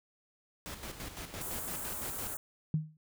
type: noise with tremolo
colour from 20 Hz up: pink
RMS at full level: -42 dBFS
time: 0.66-2.34 s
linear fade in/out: 0 ms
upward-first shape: square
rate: 5.9 Hz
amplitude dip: 55%
type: band-stop noise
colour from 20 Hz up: white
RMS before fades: -40 dBFS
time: 1.41-2.37 s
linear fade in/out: 2 ms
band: 1600 to 6900 Hz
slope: 48 dB/octave
type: tone with exponential decay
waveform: sine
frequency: 155.56 Hz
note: D#3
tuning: in tune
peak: -24 dBFS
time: 2.74-2.97 s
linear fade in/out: 2 ms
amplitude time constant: 48 ms
effects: none